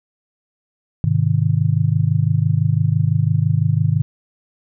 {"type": "chord", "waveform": "sine", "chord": "Ab major", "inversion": "none", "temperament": "just", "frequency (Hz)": [103.83, 129.78, 155.74], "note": ["Ab2", "C3", "Eb3"], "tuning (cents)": [0, -14, 2], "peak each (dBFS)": -18, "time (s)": [1.04, 4.02], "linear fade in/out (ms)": 0, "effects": []}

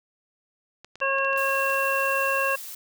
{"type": "clicks", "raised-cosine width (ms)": 0.2, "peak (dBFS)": -26, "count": 12, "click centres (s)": [0.846, 0.956, 1.003, 1.185, 1.248, 1.331, 1.363, 1.491, 1.553, 1.664, 1.698, 1.744]}
{"type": "harmonic tone", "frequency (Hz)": 544, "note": "C#5", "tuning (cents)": -33, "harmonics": [1, 2, 3, 5], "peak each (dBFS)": [-27, -27, -27, -27], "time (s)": [1.01, 2.56], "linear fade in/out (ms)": 10}
{"type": "noise", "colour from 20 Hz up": "blue", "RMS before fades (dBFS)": -38, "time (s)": [1.37, 2.75], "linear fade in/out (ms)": 5}
{"effects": []}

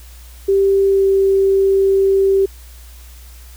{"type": "tone with pitch glide", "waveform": "sine", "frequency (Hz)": [392, 389.1], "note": ["G4", "G4"], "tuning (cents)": [0, -13], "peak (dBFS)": -10, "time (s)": [0.48, 2.46], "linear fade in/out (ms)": 10, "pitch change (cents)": -13, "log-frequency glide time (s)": [0.87, 1.05], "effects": ["added 60 Hz sine -36 dBFS peak until 3.56 s", "white hiss -45 dBFS RMS until 3.56 s"]}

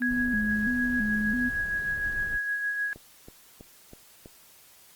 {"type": "tone with vibrato", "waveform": "sine", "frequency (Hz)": 229.5, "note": "A#3", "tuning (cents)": -27, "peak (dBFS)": -26, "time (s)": [0, 1.5], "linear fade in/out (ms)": 20, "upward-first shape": "square", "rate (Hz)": 1.5, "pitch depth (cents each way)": 130}
{"type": "tone with tremolo", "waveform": "sine", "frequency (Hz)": 1661.2, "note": "G#6", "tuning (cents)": 0, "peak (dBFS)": -25, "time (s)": [0.02, 2.93], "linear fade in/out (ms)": 0, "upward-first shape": "sine", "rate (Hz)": 6.5, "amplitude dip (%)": 40}
{"type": "noise", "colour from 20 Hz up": "brown", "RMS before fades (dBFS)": -40, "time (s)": [0.07, 2.39], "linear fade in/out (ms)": 50}
{"type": "click train", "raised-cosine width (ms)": 2, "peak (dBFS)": -31, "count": 5, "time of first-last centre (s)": [2.96, 4.259], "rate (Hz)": 3.08}
{"effects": ["white hiss -55 dBFS RMS until 4.95 s", "Opus 32 kbps"]}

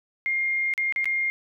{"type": "tone with dropouts", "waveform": "sine", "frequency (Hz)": 2122, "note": "C7", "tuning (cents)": 24, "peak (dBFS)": -22, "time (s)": [0.26, 1.3], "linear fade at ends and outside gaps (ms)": 0, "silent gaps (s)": [[0.738, 0.778], [0.924, 0.961], [1.044, 1.056]], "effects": []}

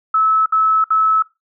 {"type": "tone bursts", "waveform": "sine", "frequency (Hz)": 1300, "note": "E6", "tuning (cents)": -24, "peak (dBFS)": -11, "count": 3, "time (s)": [0.14, 1.224], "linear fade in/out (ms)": 5, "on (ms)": 320, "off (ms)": 62, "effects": ["noise-tail reverb RT60 0.2 s tail -19 dB re dry"]}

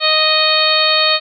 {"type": "harmonic tone", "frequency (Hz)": 622.3, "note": "D#5", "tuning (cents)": 0, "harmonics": [1, 2, 3, 4, 5, 6, 7], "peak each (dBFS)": [-19, -19, -22, -19, -21, -17, -16], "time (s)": [0, 1.2], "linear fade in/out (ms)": 50, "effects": []}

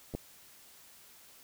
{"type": "clicks", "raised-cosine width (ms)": 2, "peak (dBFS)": [-29, -21], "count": 2, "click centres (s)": [0.139, 0.15], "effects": ["white hiss -57 dBFS RMS until 1.43 s"]}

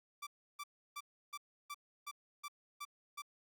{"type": "tone bursts", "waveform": "sawtooth", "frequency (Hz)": 1167, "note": "D6", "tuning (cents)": -11, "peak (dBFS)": -39, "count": 9, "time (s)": [0.22, 3.221], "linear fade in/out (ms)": 10, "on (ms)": 49, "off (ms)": 320, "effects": []}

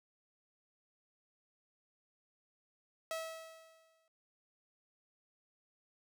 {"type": "tone with exponential decay", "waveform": "sawtooth", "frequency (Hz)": 648, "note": "E5", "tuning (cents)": -30, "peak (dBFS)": -32, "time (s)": [3.11, 4.08], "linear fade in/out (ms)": 1, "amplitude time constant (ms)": 210, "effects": []}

